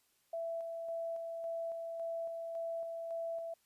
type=tone with tremolo; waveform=sine; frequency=665 Hz; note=E5; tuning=15 cents sharp; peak=-36 dBFS; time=0.33-3.54 s; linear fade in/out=5 ms; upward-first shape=square; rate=1.8 Hz; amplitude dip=30%; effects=white hiss -74 dBFS RMS until 3.65 s + resampled to 32000 Hz